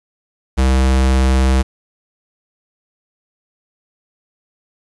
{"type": "tone", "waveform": "square", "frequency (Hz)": 65.41, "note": "C2", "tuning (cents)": 0, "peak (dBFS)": -11, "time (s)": [0.57, 1.63], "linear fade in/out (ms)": 20, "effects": ["resampled to 24000 Hz", "7-bit"]}